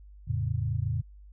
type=chord; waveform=sine; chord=F augmented; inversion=none; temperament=equal with one note detuned; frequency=85.12 / 110 / 138.59 Hz; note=F2 / A2 / C#3; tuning=-44 / 0 / 0 cents; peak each=-32 / -29 / -32 dBFS; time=0.27-1.02 s; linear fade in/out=20 ms; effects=added 50 Hz sine -47 dBFS peak until 1.32 s